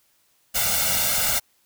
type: noise with comb filter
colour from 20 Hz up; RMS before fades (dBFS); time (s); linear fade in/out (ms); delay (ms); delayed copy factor
white; -22; 0.54-1.4; 20; 1.4; +0.85
effects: white hiss -64 dBFS RMS until 1.65 s